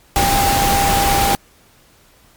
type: tone in noise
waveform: sine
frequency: 797 Hz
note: G5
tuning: 28 cents sharp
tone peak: -15 dBFS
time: 0.16-1.35 s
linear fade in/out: 0 ms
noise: pink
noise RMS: -17 dBFS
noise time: 0.16-1.35 s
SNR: -1 dB
effects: pink hiss -51 dBFS RMS until 2.36 s + MP3 96 kbps